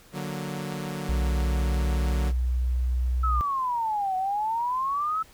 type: chord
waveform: sawtooth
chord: D augmented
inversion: none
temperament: equal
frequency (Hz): 146.83 / 185 / 233.1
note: D3 / F#3 / A#3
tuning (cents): 0 / 0 / 0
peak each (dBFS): -30 / -30 / -35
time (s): 0.12-2.33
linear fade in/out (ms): 50
type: tone with pitch glide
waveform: sine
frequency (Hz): 61.9 to 62.4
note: B1 to B1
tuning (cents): +5 to +19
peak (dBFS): -22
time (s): 1.09-3.41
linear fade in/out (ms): 0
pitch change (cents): +14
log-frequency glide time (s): 1.39-3.17
type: exponential two-way sweep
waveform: sine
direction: down then up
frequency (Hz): 1318.5 to 740 to 1318.5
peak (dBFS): -24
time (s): 3.23-5.23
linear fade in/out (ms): 10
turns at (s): 4.16
effects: pink hiss -54 dBFS RMS until 5.33 s